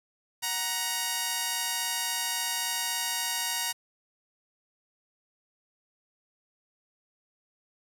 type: tone pair together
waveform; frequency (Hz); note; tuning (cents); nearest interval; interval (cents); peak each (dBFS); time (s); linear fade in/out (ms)
5% pulse; 740 / 940.9; F#5 / A#5; 0 / +16; major third; 416; -24 / -17; 0.42-3.73; 20
effects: 9-bit